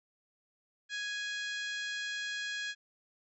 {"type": "harmonic tone", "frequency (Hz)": 830.6, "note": "G#5", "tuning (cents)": 0, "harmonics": [2, 3, 4, 5, 6, 7, 8, 9], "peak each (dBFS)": [-37, -45, -42, -46, -51, -53, -53, -54], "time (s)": [0.89, 2.75], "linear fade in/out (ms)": 50, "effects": []}